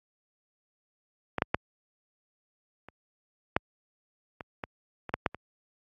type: clicks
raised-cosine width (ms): 0.5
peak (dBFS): -13 / -7 / -8 / -30 / -7 / -23 / -18 / -21 / -11 / -9 / -24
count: 11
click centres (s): 1.383 / 1.421 / 1.545 / 2.886 / 3.565 / 4.408 / 4.638 / 5.093 / 5.14 / 5.262 / 5.346
effects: high-pass 60 Hz 12 dB/octave + AAC 48 kbps